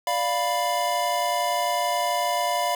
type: chord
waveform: square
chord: B diminished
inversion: first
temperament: equal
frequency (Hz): 587.3 / 698.5 / 987.8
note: D5 / F5 / B5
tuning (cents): 0 / 0 / 0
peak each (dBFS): -30 / -26 / -27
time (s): 0.07-2.75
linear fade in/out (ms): 2
effects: none